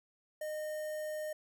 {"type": "tone with notch filter", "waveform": "square", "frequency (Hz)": 613, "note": "D#5", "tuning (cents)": -26, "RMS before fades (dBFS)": -39, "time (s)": [0.41, 1.33], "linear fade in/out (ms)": 5, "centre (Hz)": 3800, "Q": 0.63, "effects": []}